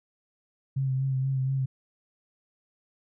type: tone with vibrato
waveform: sine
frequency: 133.1 Hz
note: C3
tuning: 30 cents sharp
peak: -24 dBFS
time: 0.76-1.66 s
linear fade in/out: 10 ms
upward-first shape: sine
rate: 4.2 Hz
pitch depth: 30 cents each way
effects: none

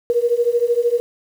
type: beating tone pair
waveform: sine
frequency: 469 / 482 Hz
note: A#4 / B4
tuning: +11 / -42 cents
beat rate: 13 Hz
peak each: -18 / -17 dBFS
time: 0.1-1 s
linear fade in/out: 0 ms
effects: 7-bit

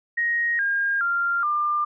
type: tone with pitch steps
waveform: sine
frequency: 1877 / 1615.3 / 1390 / 1196.2 Hz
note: A#6 / G#6 / F6 / D6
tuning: +11 / -49 / -9 / +31 cents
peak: -20 dBFS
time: 0.17-1.85 s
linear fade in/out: 10 ms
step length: 420 ms
effects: none

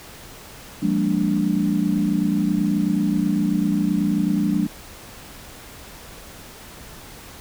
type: chord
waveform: sine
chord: Bb dominant seventh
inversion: second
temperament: equal with one note detuned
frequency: 174.61 / 202.4 / 233.1 / 293.7 Hz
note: F3 / Ab3 / Bb3 / D4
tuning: 0 / -44 / 0 / 0 cents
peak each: -24 / -21 / -26 / -23 dBFS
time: 0.82-4.67 s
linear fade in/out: 10 ms
effects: pink hiss -41 dBFS RMS until 7.4 s

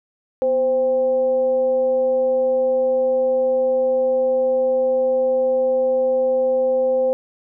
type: tone with frequency modulation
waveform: sine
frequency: 520 Hz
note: C5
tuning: 11 cents flat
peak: -15 dBFS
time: 0.42-7.13 s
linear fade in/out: 0 ms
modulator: 273 Hz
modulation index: 0.29
effects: none

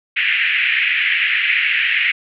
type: band-pass noise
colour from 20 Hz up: pink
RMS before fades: -17 dBFS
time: 0.16-2.12 s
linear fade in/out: 10 ms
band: 1800 to 2800 Hz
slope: 48 dB/octave
effects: none

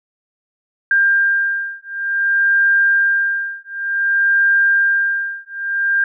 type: beating tone pair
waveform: sine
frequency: 1596 / 1596.55 Hz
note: G6 / G6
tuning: +31 / +31 cents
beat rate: 0.55 Hz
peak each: -16 dBFS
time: 0.91-6.04 s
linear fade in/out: 2 ms
effects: none

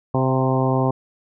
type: harmonic tone with a mistuned harmonic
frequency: 130.81 Hz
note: C3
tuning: in tune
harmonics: 1 / 2 / 3 / 4 / 5 / 6 / 7 / 8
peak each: -20 / -23 / -25 / -26 / -27 / -28 / -28 / -29 dBFS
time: 0.14-0.91 s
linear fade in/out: 5 ms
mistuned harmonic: 5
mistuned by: +22 cents
effects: none

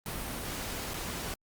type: noise with dropouts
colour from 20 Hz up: pink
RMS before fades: -37 dBFS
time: 0.06-1.34 s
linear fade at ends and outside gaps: 1 ms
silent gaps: 0.936-0.941 s
effects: Opus 32 kbps

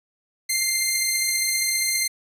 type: beating tone pair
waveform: 10% pulse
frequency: 2093 / 2108 Hz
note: C7 / C7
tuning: 0 / +12 cents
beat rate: 15 Hz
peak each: -12 / -20 dBFS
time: 0.49-2.08 s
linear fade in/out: 10 ms
effects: resampled to 32000 Hz

